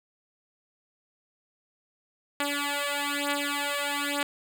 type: beating tone pair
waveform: 5% pulse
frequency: 286.2 / 287.3 Hz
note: D4 / D4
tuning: -45 / -38 cents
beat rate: 1.1 Hz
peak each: -19 / -19 dBFS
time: 2.4-4.23 s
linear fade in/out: 2 ms
effects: none